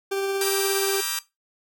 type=tone with tremolo; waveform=40% pulse; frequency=392 Hz; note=G4; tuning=in tune; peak=-22 dBFS; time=0.11-1.01 s; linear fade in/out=10 ms; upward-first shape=triangle; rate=17 Hz; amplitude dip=25%
type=chord; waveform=5% pulse; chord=E half-diminished seventh; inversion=second; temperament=just; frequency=949.3 / 1186.7 / 1318.5 / 1582.2 Hz; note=Bb5 / D6 / E6 / G6; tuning=+31 / +18 / 0 / +16 cents; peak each=-21 / -19 / -22 / -18 dBFS; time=0.41-1.19 s; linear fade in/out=2 ms
effects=noise-tail reverb RT60 0.2 s tail -18 dB re dry